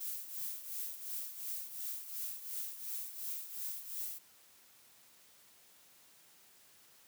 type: noise with tremolo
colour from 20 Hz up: violet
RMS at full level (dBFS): -39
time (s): 0-4.19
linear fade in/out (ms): 10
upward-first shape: triangle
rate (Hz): 2.8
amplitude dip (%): 75
effects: white hiss -63 dBFS RMS until 7.07 s + high-pass 80 Hz 12 dB/octave